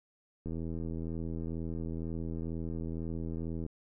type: click train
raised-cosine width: 3 ms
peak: -26 dBFS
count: 264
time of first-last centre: 0.46-3.663 s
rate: 82.1 Hz
effects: none